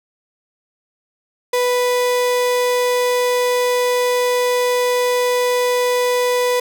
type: tone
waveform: 35% pulse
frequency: 493.9 Hz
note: B4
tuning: in tune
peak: -13 dBFS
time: 1.53-6.6 s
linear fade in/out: 5 ms
effects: none